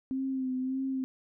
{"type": "tone with vibrato", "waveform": "sine", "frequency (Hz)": 261.6, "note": "C4", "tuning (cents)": 0, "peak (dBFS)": -29, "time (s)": [0.11, 1.04], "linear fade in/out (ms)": 0, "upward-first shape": "sine", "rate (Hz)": 1.7, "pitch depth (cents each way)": 36, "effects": []}